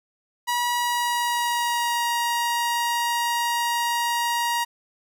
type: tone with pitch glide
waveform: sawtooth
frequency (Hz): 966 to 946.1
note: B5 to A#5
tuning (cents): -39 to +25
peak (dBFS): -18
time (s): 0.47-4.65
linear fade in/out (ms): 20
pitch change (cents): -36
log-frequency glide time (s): 0.7-2.1
effects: none